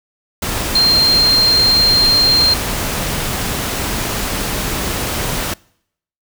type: tone in noise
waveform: sine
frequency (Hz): 4186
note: C8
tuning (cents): 0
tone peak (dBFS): -9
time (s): 0.75-2.54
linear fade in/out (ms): 5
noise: pink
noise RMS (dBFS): -20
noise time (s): 0.42-5.54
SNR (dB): +8
effects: noise-tail reverb RT60 0.7 s tail -25 dB re dry